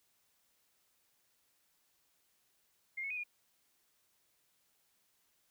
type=tone with pitch steps; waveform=sine; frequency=2117 / 2199 / 2497 / 2431 Hz; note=C7 / C#7 / D#7 / D#7; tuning=+20 / -14 / +6 / -41 cents; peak=-37 dBFS; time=2.97-3.238 s; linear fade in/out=10 ms; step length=67 ms; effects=white hiss -75 dBFS RMS until 5.5 s